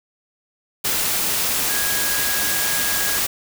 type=tone in noise; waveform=sine; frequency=1647 Hz; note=G#6; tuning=15 cents flat; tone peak=-27 dBFS; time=1.69-3.19 s; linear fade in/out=10 ms; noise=white; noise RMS=-21 dBFS; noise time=0.84-3.27 s; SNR=-9 dB; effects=none